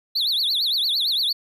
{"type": "tone with vibrato", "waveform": "triangle", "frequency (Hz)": 3914, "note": "B7", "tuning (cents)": -16, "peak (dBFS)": -18, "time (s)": [0.15, 1.33], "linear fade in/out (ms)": 10, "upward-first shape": "triangle", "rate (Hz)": 8.8, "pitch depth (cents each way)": 300, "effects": []}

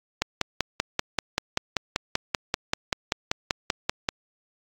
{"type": "click train", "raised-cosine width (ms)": 0.2, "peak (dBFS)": -5, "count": 21, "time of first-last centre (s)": [0.22, 4.088], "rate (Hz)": 5.17, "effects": ["AAC 48 kbps"]}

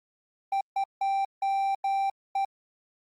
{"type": "tone bursts at uneven times", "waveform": "triangle", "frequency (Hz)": 784, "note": "G5", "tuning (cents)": 0, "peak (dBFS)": -22, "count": 6, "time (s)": [[0.52, 0.61], [0.76, 0.84], [1.01, 1.25], [1.42, 1.75], [1.84, 2.1], [2.35, 2.45]], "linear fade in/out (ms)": 5, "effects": ["Opus 32 kbps"]}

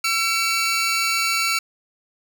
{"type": "tone pair together", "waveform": "20% pulse", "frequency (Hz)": [1346.7, 2267], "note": ["E6", "C#7"], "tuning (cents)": [37, 38], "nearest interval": "major sixth", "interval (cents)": 901, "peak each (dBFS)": -17, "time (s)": [0.04, 1.59], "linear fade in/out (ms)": 5, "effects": []}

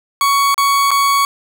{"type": "tone with dropouts", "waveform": "40% pulse", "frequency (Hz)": 1118, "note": "C#6", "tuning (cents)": 14, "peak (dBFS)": -10, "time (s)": [0.21, 1.25], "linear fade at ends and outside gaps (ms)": 1, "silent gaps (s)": [[0.544, 0.579], [0.907, 0.914]], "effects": []}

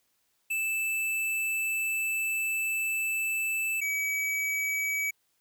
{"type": "tone pair in turn", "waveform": "square", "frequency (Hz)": [2637, 2279], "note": ["E7", "C#7"], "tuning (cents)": [0, 47], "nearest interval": "minor third", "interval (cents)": 253, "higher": "first", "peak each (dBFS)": -28, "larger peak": "neither", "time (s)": [[0.5, 3.81], [3.81, 5.11]], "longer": "first", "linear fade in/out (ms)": 10, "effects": ["white hiss -73 dBFS RMS until 5.4 s"]}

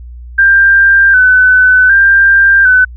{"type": "tone with vibrato", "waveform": "sine", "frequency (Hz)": 1547, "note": "G6", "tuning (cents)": -23, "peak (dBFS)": -3, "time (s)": [0.38, 2.85], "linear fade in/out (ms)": 10, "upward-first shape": "square", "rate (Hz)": 0.66, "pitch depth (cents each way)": 45, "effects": ["added 60 Hz sine -26 dBFS peak until 2.96 s"]}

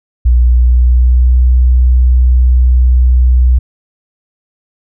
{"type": "tone with pitch glide", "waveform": "sine", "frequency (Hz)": [60.5, 62.27], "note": ["B1", "B1"], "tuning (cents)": [-35, 15], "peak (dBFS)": -4, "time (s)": [0.25, 3.59], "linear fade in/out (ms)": 10, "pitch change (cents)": 50, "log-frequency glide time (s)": [0.43, 1.4], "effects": []}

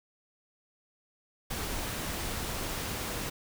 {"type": "noise", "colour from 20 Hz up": "pink", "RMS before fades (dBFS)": -35, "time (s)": [1.5, 3.3], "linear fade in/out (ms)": 10, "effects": []}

